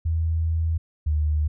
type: tone pair in turn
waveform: sine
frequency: 81.4 / 75.93 Hz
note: E2 / D#2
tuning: -21 / -42 cents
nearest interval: minor second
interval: 121 cents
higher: first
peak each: -20 / -19 dBFS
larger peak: second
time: 0.05-0.78 / 1.06-1.48 s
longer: first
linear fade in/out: 10 ms
effects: none